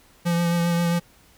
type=tone with vibrato; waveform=square; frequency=171.3 Hz; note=F3; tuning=33 cents flat; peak=-20 dBFS; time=0.25-1 s; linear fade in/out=20 ms; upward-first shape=triangle; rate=7.5 Hz; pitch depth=23 cents each way; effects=pink hiss -55 dBFS RMS until 1.37 s